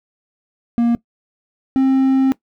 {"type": "tone pair in turn", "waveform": "triangle", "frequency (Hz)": [235.4, 265.7], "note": ["A#3", "C4"], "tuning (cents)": [17, 27], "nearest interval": "major second", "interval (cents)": 210, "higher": "second", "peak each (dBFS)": [-10, -9], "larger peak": "second", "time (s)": [[0.78, 0.95], [1.76, 2.32]], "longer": "second", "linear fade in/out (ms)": 0, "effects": ["noise-tail reverb RT60 0.1 s tail -19 dB re dry"]}